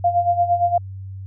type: tone with tremolo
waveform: sine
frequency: 697 Hz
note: F5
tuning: 4 cents flat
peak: -12 dBFS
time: 0.04-0.78 s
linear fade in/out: 5 ms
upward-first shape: sine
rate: 8.7 Hz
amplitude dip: 75%
effects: added 96 Hz sine -30 dBFS peak until 1.26 s